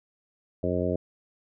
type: harmonic tone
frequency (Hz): 89.4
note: F2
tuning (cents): +41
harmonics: 1 / 2 / 3 / 4 / 5 / 6 / 7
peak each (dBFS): -32 / -32 / -32 / -32 / -32 / -32 / -32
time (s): 0.63-0.96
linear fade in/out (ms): 5
effects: none